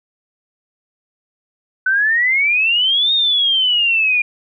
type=exponential two-way sweep; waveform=sine; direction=up then down; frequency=1500 to 3729 to 2408 Hz; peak=-12 dBFS; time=1.86-4.22 s; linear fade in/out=5 ms; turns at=3.13 s; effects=none